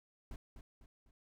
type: noise with echo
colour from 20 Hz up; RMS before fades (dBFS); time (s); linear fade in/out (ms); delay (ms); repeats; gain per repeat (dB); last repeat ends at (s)
brown; -45; 0.31-0.36; 2; 250; 3; -7; 1.11
effects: none